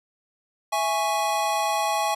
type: chord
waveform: square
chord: C# minor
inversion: first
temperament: equal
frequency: 659.3 / 830.6 / 1108.7 Hz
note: E5 / G#5 / C#6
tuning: 0 / 0 / 0 cents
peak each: -29 / -25 / -29 dBFS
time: 0.72-2.15 s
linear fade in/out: 10 ms
effects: resampled to 32000 Hz